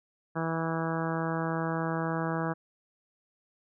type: harmonic tone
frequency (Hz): 163.4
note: E3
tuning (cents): -15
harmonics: 1 / 2 / 3 / 4 / 5 / 6 / 7 / 8 / 9 / 10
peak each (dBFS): -32 / -35 / -37 / -38 / -39 / -40 / -40 / -41 / -42 / -42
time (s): 0.35-2.54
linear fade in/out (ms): 20
effects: none